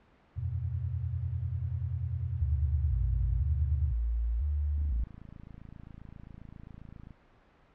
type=chord; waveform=sine; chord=E suspended second; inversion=none; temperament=equal; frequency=82.41 / 92.5 / 123.47 Hz; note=E2 / F#2 / B2; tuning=0 / 0 / 0 cents; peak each=-35 dBFS; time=0.36-3.93 s; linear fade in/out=20 ms
type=tone with vibrato; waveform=sine; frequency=64.7 Hz; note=C2; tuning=19 cents flat; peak=-27 dBFS; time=2.41-5.04 s; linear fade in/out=5 ms; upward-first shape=square; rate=1 Hz; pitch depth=220 cents each way
type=click train; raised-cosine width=5 ms; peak=-35 dBFS; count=65; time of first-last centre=4.78-7.107 s; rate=27.5 Hz
effects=pink hiss -62 dBFS RMS until 7.74 s + low-pass 2000 Hz 12 dB/octave